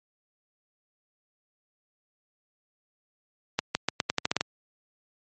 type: accelerating click train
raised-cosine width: 0.2 ms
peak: -6 dBFS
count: 10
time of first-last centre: 3.59-4.41 s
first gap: 160 ms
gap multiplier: 0.85
effects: high-pass 100 Hz 12 dB/octave + MP3 32 kbps